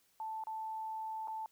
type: tone with dropouts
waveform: sine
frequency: 880 Hz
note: A5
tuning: in tune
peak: -38 dBFS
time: 0.2-1.46 s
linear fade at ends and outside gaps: 1 ms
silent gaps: 0.438-0.47 / 1.274-1.281 s
effects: white hiss -72 dBFS RMS until 1.51 s